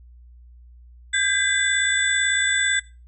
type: tone cluster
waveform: sine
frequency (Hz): 1577 / 1635 / 2008 / 3506 / 7900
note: G6 / G#6 / B6 / A7 / B8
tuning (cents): +10 / -28 / +28 / -7 / 0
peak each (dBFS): -25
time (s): 1.13-2.8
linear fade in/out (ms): 10
effects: noise-tail reverb RT60 0.3 s tail -19 dB re dry + added 60 Hz sine -44 dBFS peak until 3.07 s